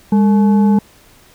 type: tone with frequency modulation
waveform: sine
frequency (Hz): 203.2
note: G#3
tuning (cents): -38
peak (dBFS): -8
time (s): 0.12-0.79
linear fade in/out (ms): 5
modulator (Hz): 654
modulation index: 0.4
effects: pink hiss -47 dBFS RMS until 1.34 s